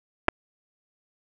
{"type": "clicks", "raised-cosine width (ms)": 0.5, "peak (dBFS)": -4, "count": 2, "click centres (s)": [0.283, 0.286], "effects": []}